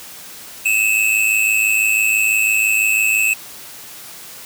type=tone pair together; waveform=square; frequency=2555 / 2661 Hz; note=D#7 / E7; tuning=+45 / +16 cents; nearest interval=minor second; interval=71 cents; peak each=-17 dBFS; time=0.65-3.34 s; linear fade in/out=10 ms; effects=white hiss -36 dBFS RMS until 4.45 s + high-pass 60 Hz 12 dB/octave